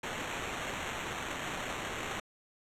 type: noise with sample-and-hold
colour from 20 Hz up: white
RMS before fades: -38 dBFS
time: 0.03-2.2 s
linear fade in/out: 5 ms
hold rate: 4900 Hz
effects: low-pass 9000 Hz 12 dB/octave